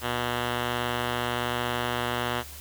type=tone with low-pass filter; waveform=5% pulse; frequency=121.2 Hz; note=B2; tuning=32 cents flat; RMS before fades=-29 dBFS; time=0.01-2.44 s; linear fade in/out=50 ms; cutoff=2700 Hz; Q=3.5; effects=added 73 Hz sine -44 dBFS peak until 2.6 s + white hiss -44 dBFS RMS until 2.6 s